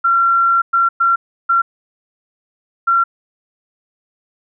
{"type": "tone bursts at uneven times", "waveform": "sine", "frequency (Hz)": 1367, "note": "F6", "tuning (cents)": -37, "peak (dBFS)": -10, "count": 5, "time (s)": [[0.04, 0.62], [0.73, 0.89], [1, 1.16], [1.49, 1.62], [2.87, 3.04]], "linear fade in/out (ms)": 10, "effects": []}